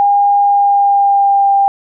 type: tone with pitch glide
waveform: sine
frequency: 809 to 794.6 Hz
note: G#5 to G5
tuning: -46 to +23 cents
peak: -7 dBFS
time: 0-1.68 s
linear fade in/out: 0 ms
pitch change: -31 cents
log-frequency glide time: 0.41-1.55 s
effects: none